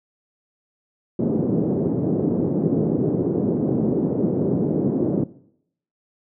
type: band-pass noise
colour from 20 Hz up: white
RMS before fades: -21 dBFS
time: 1.19-5.24 s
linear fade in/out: 5 ms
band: 130 to 390 Hz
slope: 24 dB/octave
effects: noise-tail reverb RT60 0.7 s tail -18 dB re dry